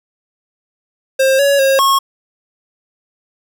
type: tone with pitch steps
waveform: square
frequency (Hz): 532 / 562 / 540 / 1091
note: C5 / C#5 / C#5 / C#6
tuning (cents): +29 / +24 / -45 / -28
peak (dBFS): -10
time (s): 1.19-1.99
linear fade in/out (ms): 10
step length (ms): 200
effects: none